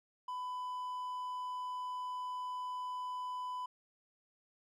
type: tone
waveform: triangle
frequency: 1000 Hz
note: B5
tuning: 21 cents sharp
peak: -36 dBFS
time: 0.28-3.66 s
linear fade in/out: 5 ms
effects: none